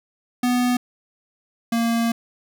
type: tone pair in turn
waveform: square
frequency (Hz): 246.9 / 231.4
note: B3 / A#3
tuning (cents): 0 / -13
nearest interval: minor second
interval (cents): 113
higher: first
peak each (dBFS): -18 / -19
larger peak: first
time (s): 0.43-0.77 / 1.72-2.12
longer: second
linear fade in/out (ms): 5
effects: none